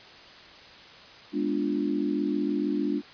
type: chord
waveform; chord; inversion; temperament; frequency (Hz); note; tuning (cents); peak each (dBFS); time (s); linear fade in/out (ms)
sine; G# diminished seventh; none; equal; 207.7 / 246.9 / 293.7 / 349.2; G#3 / B3 / D4 / F4; 0 / 0 / 0 / 0; -31 / -33 / -27 / -32; 1.32-3.02; 50
effects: white hiss -48 dBFS RMS until 3.13 s + resampled to 11025 Hz